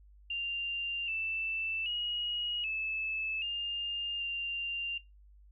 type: tone with pitch steps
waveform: sine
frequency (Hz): 2787 / 2652 / 2892 / 2614 / 2812 / 2785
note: F7 / E7 / F#7 / E7 / F7 / F7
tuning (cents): -4 / +10 / -40 / -15 / +11 / -5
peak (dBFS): -32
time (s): 0.3-4.98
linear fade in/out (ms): 5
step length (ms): 780
effects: noise-tail reverb RT60 0.2 s tail -20 dB re dry + added 50 Hz sine -55 dBFS peak until 5.51 s